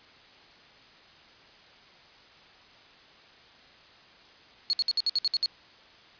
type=tone bursts; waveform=sine; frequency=4341 Hz; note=C#8; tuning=37 cents flat; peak=-22 dBFS; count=9; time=4.7-5.459 s; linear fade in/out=0 ms; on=31 ms; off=60 ms; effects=white hiss -54 dBFS RMS until 6.19 s + resampled to 11025 Hz